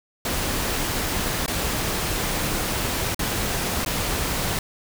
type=noise with dropouts; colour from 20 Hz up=pink; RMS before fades=-25 dBFS; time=0.25-4.59 s; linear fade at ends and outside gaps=2 ms; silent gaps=1.462-1.479 / 3.146-3.192 / 3.849-3.861 s; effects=none